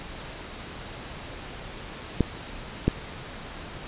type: clicks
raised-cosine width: 3 ms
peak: -6 dBFS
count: 2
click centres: 2.207 / 2.88 s
effects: pink hiss -39 dBFS RMS until 3.87 s + resampled to 8000 Hz